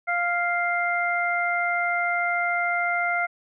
harmonic tone, 698.5 Hz, F5, in tune, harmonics 1 / 2 / 3, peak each -26 / -26 / -26 dBFS, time 0.07-3.27 s, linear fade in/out 20 ms, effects none

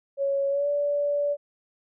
sine tone with pitch glide, 554.4 to 577.9 Hz, C#5 to D5, 0 to -28 cents, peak -22 dBFS, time 0.17-1.37 s, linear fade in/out 50 ms, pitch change +72 cents, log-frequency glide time 0.49-0.68 s, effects none

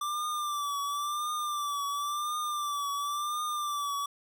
square tone with vibrato, 1174.7 Hz, D6, in tune, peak -31 dBFS, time 0.01-4.06 s, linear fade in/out 5 ms, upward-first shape triangle, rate 0.95 Hz, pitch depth 67 cents each way, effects none

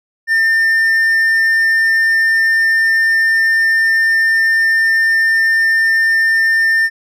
triangle tone, 1802 Hz, A6, 41 cents sharp, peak -8 dBFS, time 0.27-6.9 s, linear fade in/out 50 ms, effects none

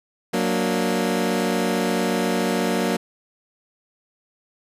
20% pulse chord, Gb augmented, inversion none, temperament equal with one note detuned, 184.46 / 233.1 / 293.7 Hz, Gb3 / Bb3 / D4, -5 / 0 / 0 cents, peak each -19 / -18 / -23 dBFS, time 0.33-2.97 s, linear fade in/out 10 ms, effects resampled to 32000 Hz

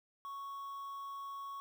triangle tone with quantisation, 1108.7 Hz, C#6, in tune, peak -40 dBFS, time 0.25-1.6 s, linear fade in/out 0 ms, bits 10, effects none

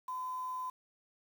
sine tone with quantisation, 1017 Hz, C6, 50 cents flat, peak -36 dBFS, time 0.08-0.7 s, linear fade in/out 5 ms, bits 9, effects none

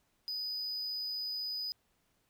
triangle tone, 4978 Hz, D#8, in tune, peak -34 dBFS, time 0.28-1.72 s, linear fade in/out 0 ms, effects pink hiss -75 dBFS RMS until 2.29 s

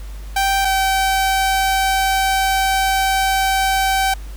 sawtooth tone pair in turn, 781 / 771.1 Hz, G5 / G5, -7 / -29 cents, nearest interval unison, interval 22 cents, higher first, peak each -11 dBFS, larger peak neither, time 0.36-0.65 / 0.65-4.14 s, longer second, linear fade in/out 5 ms, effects added 50 Hz sine -28 dBFS peak until 4.36 s + pink hiss -44 dBFS RMS until 4.36 s

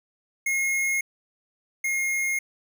square tone pair in turn, 2155 / 2144 Hz, C#7 / C7, -49 / +42 cents, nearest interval unison, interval 9 cents, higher first, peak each -23 / -24 dBFS, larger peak first, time 0.46-1.01 / 1.84-2.39 s, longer neither, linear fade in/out 5 ms, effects none

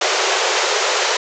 pink band-pass noise, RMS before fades -18 dBFS, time 0.01-1.17 s, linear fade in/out 5 ms, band 370 to 7300 Hz, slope 96 dB/octave, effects none

